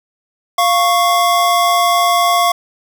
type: tone pair together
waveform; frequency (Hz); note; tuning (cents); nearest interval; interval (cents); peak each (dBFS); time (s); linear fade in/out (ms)
square; 697 / 1106.4; F5 / C#6; -4 / -4; minor sixth; 800; -14; 0.58-2.52; 5
effects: none